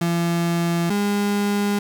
35% pulse tone pair in turn, 170 / 203.7 Hz, F3 / G#3, -46 / -33 cents, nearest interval minor third, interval 313 cents, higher second, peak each -17 dBFS, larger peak neither, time 0.01-0.9 / 0.9-1.79 s, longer neither, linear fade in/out 5 ms, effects 9-bit

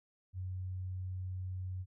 sine tone, 92.5 Hz, F#2, in tune, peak -37 dBFS, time 0.33-1.86 s, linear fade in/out 50 ms, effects none

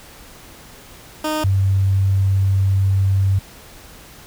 15% pulse / sine tone pair in turn, 308.4 / 96.88 Hz, D#4 / G2, -15 / -20 cents, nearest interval octave + minor sixth, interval 2005 cents, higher first, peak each -13 dBFS, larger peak neither, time 1.24-1.44 / 1.44-3.39 s, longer second, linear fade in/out 5 ms, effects pink hiss -42 dBFS RMS until 4.26 s

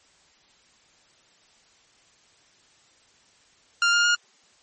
sawtooth tone with pitch steps, 1396.9 / 1410.7 / 1424.6 Hz, F6 / F6 / F6, 0 / +17 / +34 cents, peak -14 dBFS, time 3.82-4.15 s, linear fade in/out 2 ms, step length 110 ms, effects white hiss -59 dBFS RMS until 4.62 s + MP3 32 kbps

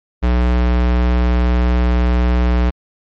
square tone, 60.8 Hz, B1, 26 cents flat, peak -12 dBFS, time 0.22-2.71 s, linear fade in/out 20 ms, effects low-pass 3000 Hz 12 dB/octave + MP3 48 kbps

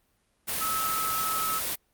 sine tone in noise, 1296 Hz, E6, 30 cents flat, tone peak -28 dBFS, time 0.6-1.6 s, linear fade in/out 20 ms, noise white, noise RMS -30 dBFS, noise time 0.47-1.76 s, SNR -1 dB, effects pink hiss -70 dBFS RMS until 1.93 s + Opus 32 kbps

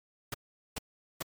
pink noise bursts, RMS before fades -35 dBFS, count 3, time 0.32-1.226 s, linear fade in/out 5 ms, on 22 ms, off 420 ms, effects MP3 96 kbps

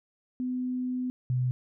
sine tone pair in turn, 252.2 / 126.1 Hz, B3 / B2, +36 / +36 cents, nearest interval octave, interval 1200 cents, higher first, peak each -28 / -24 dBFS, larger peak second, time 0.4-1.1 / 1.3-1.51 s, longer first, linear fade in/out 0 ms, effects none

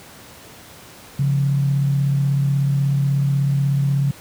sine tone pair together, 138.59 / 174.95 Hz, C#3 / F3, 0 / +3 cents, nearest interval major third, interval 403 cents, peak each -15 / -27 dBFS, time 1.19-4.11 s, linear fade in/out 5 ms, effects pink hiss -42 dBFS RMS until 4.2 s + high-pass 80 Hz 12 dB/octave

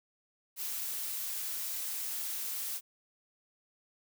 blue noise, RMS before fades -37 dBFS, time 0.56-2.81 s, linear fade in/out 50 ms, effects none

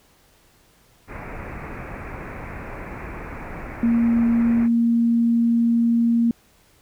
pink low-pass noise, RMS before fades -34 dBFS, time 1.07-4.69 s, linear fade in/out 50 ms, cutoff 2500 Hz, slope 96 dB/octave
sine tone, 233.1 Hz, A#3, in tune, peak -15 dBFS, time 3.83-6.31 s, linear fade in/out 2 ms
effects pink hiss -57 dBFS RMS until 6.81 s

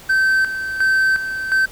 triangle tone with tremolo, 1547 Hz, G6, 23 cents flat, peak -11 dBFS, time 0.09-1.66 s, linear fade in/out 10 ms, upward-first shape square, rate 1.4 Hz, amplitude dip 65%, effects pink hiss -41 dBFS RMS until 1.71 s

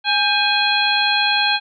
harmonic tone with a mistuned harmonic, 830.6 Hz, G#5, in tune, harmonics 1 / 2 / 3 / 4 / 5, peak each -21 / -21 / -21 / -21 / -21 dBFS, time 0.04-1.6 s, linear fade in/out 50 ms, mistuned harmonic 2, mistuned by -82 cents, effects none

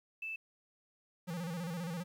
sine tone, 2637 Hz, E7, in tune, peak -38 dBFS, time 0.22-0.36 s, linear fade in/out 5 ms
square tone with vibrato, 171 Hz, F3, 36 cents flat, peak -38 dBFS, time 1.27-2.04 s, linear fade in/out 20 ms, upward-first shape square, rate 15 Hz, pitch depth 90 cents each way
effects 11-bit

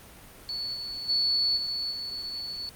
sine tone with level steps, 4435 Hz, C#8, in tune, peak -30 / -33 / -22 / -28 / -32 dBFS, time 0.49-2.69 s, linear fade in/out 0 ms, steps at 0.73 / 1.08 / 1.56 / 1.9 s, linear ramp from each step 20 ms, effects pink hiss -49 dBFS RMS until 2.75 s + Opus 32 kbps

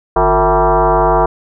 sine tone with frequency modulation, 153.9 Hz, D#3, 19 cents flat, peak -8 dBFS, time 0.16-1.26 s, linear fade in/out 5 ms, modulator 203 Hz, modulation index 5, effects none

